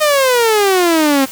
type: exponential sweep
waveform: sawtooth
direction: down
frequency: 622 to 263 Hz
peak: -6 dBFS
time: 0-1.26 s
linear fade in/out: 20 ms
effects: white hiss -31 dBFS RMS until 1.31 s